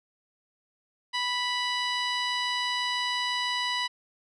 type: tone with low-pass filter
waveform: 15% pulse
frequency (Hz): 986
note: B5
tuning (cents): -3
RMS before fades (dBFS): -29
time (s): 1.13-3.88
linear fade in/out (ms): 20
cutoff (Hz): 5400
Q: 1.6
effects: none